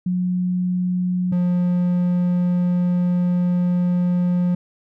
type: tone pair in turn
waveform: sine / triangle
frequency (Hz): 180.8 / 177.69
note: F#3 / F3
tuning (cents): -40 / +30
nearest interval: unison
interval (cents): 30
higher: first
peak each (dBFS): -18 / -14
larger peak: second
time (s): 0.06-1.32 / 1.32-4.55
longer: second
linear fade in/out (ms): 5
effects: none